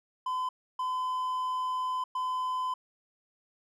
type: tone bursts at uneven times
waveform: triangle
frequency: 1017 Hz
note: C6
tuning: 50 cents flat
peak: -27 dBFS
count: 3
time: 0.26-0.49 / 0.79-2.04 / 2.15-2.74 s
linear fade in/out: 5 ms
effects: none